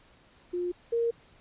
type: tone pair in turn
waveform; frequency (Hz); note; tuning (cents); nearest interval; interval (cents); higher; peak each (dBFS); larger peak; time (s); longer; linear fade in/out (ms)
sine; 354.3 / 465.6; F4 / A#4; +25 / -2; perfect fourth; 473; second; -28 / -24; second; 0.53-0.72 / 0.92-1.11; neither; 10
effects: pink hiss -59 dBFS RMS until 1.4 s + resampled to 8000 Hz